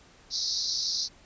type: band-pass noise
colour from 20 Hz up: pink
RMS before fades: -30 dBFS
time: 0.3-1.09 s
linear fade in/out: 50 ms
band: 4000 to 5900 Hz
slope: 96 dB/octave
effects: pink hiss -56 dBFS RMS until 1.25 s + resampled to 16000 Hz